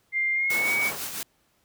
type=tone with pitch glide; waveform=sine; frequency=2100 to 2251 Hz; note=C7 to C#7; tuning=+6 to +26 cents; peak=-22 dBFS; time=0.12-0.92 s; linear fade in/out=50 ms; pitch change=+120 cents; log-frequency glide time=0.33-0.72 s
type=band-pass noise; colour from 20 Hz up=white; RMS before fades=-37 dBFS; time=0.49-0.99 s; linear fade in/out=50 ms; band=160 to 1200 Hz; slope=12 dB/octave
type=noise with tremolo; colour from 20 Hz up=white; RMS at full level=-32 dBFS; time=0.5-1.23 s; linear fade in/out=2 ms; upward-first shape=sine; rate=6.1 Hz; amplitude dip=45%
effects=pink hiss -67 dBFS RMS until 1.64 s + high-pass 60 Hz 12 dB/octave